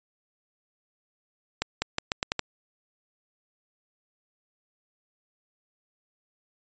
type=accelerating click train; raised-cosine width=0.2 ms; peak=-8 dBFS; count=7; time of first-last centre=1.62-2.393 s; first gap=200 ms; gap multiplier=0.82; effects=resampled to 16000 Hz